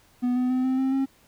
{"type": "tone with pitch steps", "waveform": "triangle", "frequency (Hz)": [246.9, 251.2, 255.6, 260.1, 264.6, 269.2], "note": ["B3", "B3", "C4", "C4", "C4", "C4"], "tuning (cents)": [0, 30, -40, -10, 20, 49], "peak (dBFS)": -19, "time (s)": [0.22, 1.06], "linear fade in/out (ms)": 20, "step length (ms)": 140, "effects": ["pink hiss -59 dBFS RMS until 1.27 s"]}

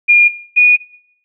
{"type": "tone pair in turn", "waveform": "sine", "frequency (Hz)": [2417, 2458], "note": ["D7", "D#7"], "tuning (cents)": [49, -22], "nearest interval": "unison", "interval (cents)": 29, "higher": "second", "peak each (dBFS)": -4, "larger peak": "neither", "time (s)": [[0.08, 0.29], [0.56, 0.77]], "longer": "neither", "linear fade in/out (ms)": 20, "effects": ["noise-tail reverb RT60 0.6 s tail -18 dB re dry"]}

